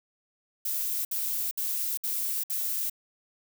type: noise bursts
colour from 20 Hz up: violet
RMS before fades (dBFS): -30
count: 5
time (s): 0.65-2.898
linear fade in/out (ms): 5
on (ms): 400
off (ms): 62
effects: none